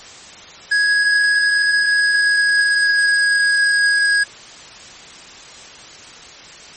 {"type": "tone with pitch glide", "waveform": "square", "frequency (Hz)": [1663, 1649.6], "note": ["G#6", "G#6"], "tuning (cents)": [2, -12], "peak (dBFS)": -13, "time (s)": [0.71, 4.24], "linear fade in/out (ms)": 10, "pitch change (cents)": -14, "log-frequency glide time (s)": [1.85, 3.39], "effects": ["white hiss -38 dBFS RMS until 6.76 s", "MP3 32 kbps"]}